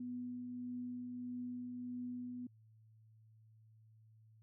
sine tone with tremolo, 246.9 Hz, B3, in tune, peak -40 dBFS, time 0-2.47 s, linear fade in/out 5 ms, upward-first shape triangle, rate 1.6 Hz, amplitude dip 30%, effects added 110 Hz sine -62 dBFS peak until 4.42 s

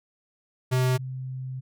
square / sine tone pair in turn, 128 / 130.01 Hz, C3 / C3, -38 / -11 cents, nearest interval unison, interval 27 cents, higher second, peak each -21 / -31 dBFS, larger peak first, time 0.71-0.98 / 0.98-1.61 s, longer second, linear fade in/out 20 ms, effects none

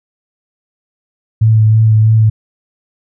sine tone with vibrato, 109.8 Hz, A2, 3 cents flat, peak -5 dBFS, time 1.41-2.3 s, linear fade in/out 10 ms, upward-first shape sine, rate 3.1 Hz, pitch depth 19 cents each way, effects none

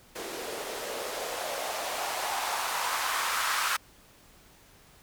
blue noise with band-pass filter sweep, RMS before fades -32 dBFS, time 0.15-3.77 s, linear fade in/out 10 ms, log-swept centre 380 to 1300 Hz, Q 2.5, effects pink hiss -57 dBFS RMS until 5.02 s

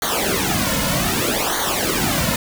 pink noise with flanger, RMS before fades -20 dBFS, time 0.02-2.36 s, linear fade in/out 2 ms, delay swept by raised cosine 0.38 to 2.58 ms, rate 0.64 Hz, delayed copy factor -0.85, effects none

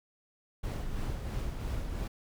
brown noise with tremolo, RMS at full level -33 dBFS, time 0.63-2.08 s, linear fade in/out 10 ms, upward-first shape sine, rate 3 Hz, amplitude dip 40%, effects none

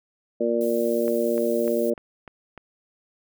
harmonic tone, 117.4 Hz, A#2, 13 cents sharp, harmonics 2 / 3 / 4 / 5, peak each -27 / -26 / -25 / -25 dBFS, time 0.4-1.94 s, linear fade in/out 10 ms
violet noise, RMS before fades -40 dBFS, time 0.61-1.9 s, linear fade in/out 0 ms
click train, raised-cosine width 0.5 ms, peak -25 dBFS, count 6, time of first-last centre 1.08-2.577 s, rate 3.34 Hz
effects none

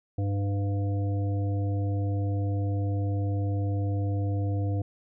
harmonic tone, 100 Hz, G2, 35 cents sharp, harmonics 1 / 3 / 5 / 7, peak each -25 / -35 / -39 / -42 dBFS, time 0.18-4.82 s, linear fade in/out 5 ms, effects none

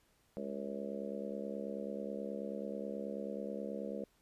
harmonic tone with a mistuned harmonic, 69.3 Hz, C#2, in tune, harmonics 3 / 4 / 5 / 6 / 7 / 8 / 9, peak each -43 / -49 / -49 / -49 / -44 / -45 / -52 dBFS, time 0.37-4.04 s, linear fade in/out 0 ms, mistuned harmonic 9, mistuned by +44 cents, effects pink hiss -72 dBFS RMS until 4.21 s + resampled to 32000 Hz

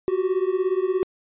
triangle beating tone pair, 365.3 / 382.3 Hz, F#4 / G4, -22 / -43 cents, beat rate 17 Hz, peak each -21 dBFS, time 0.08-1.03 s, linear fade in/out 0 ms, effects resampled to 8000 Hz

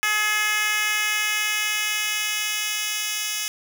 10% pulse tone with high-pass filter sweep, 423.9 Hz, G#4, 35 cents sharp, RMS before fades -24 dBFS, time 0.03-3.48 s, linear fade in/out 0 ms, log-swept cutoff 1700 to 3800 Hz, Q 1.2, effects none

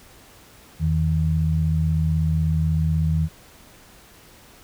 sine tone pair together, 82.48 / 158.7 Hz, E2 / D#3, +2 / +35 cents, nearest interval major seventh, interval 1133 cents, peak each -21 / -20 dBFS, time 0.79-3.29 s, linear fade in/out 50 ms, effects pink hiss -49 dBFS RMS until 4.63 s

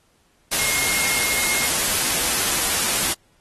sine tone in noise, 2146 Hz, C7, 43 cents sharp, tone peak -26 dBFS, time 0.58-1.68 s, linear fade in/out 20 ms, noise white, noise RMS -21 dBFS, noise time 0.51-3.14 s, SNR -8 dB, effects pink hiss -62 dBFS RMS until 3.4 s + AAC 32 kbps

